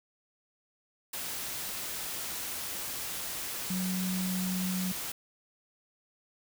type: tone in noise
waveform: sine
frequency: 185 Hz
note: F#3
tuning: in tune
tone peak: -30 dBFS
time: 3.7-4.92 s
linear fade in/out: 5 ms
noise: white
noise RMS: -37 dBFS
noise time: 1.13-5.12 s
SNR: +4 dB
effects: none